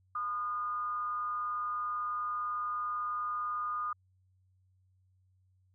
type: tone with frequency modulation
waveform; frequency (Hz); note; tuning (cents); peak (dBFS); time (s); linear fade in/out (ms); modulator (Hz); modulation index
sine; 1223; D#6; -30; -32; 0.15-3.93; 5; 205; 0.33
effects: added 93 Hz sine -66 dBFS peak until 5.74 s